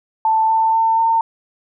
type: tone with pitch steps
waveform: sine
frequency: 884 / 891.7 / 899.5 / 907.3 Hz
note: A5 / A5 / A5 / A#5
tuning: +8 / +23 / +38 / -47 cents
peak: -12 dBFS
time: 0.25-1.21 s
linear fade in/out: 2 ms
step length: 240 ms
effects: none